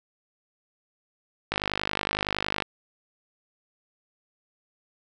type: click train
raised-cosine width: 0.3 ms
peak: -9 dBFS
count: 57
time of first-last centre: 1.52-2.622 s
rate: 50.8 Hz
effects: none